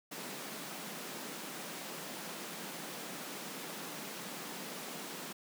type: high-pass noise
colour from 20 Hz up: pink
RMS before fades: -44 dBFS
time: 0.11-5.33 s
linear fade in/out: 10 ms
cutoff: 160 Hz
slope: 48 dB/octave
effects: none